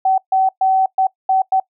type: tone bursts at uneven times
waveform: sine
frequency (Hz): 762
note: G5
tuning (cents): -49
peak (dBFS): -11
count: 6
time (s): 0.05-0.18 / 0.32-0.49 / 0.61-0.86 / 0.98-1.07 / 1.29-1.42 / 1.52-1.6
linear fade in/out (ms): 5
effects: noise-tail reverb RT60 0.1 s tail -22 dB re dry